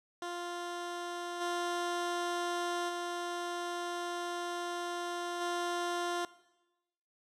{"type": "tone with level steps", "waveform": "15% pulse", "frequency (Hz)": 349.2, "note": "F4", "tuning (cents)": 0, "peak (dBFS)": [-31, -26, -29, -26], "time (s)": [0.22, 6.25], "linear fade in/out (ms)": 2, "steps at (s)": [1.4, 2.88, 5.4], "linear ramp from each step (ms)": 20, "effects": ["noise-tail reverb RT60 1.0 s tail -19 dB re dry", "low-pass 9000 Hz 12 dB/octave"]}